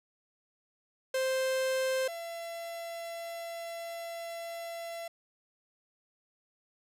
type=tone pair in turn; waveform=45% pulse; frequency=523.3 / 674.6 Hz; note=C5 / E5; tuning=0 / +40 cents; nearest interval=major third; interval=440 cents; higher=second; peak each=-28 / -38 dBFS; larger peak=first; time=1.14-2.08 / 2.08-5.08 s; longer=second; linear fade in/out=5 ms; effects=resampled to 32000 Hz + 10-bit